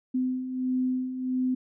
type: beating tone pair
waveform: sine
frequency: 254.4 / 255.9 Hz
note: C4 / C4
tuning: -48 / -38 cents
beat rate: 1.5 Hz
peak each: -33 / -26 dBFS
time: 0.14-1.55 s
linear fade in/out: 10 ms
effects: none